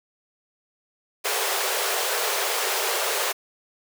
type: high-pass noise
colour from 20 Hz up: pink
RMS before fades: -25 dBFS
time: 1.24-3.33 s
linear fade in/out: 20 ms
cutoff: 380 Hz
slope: 96 dB/octave
effects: none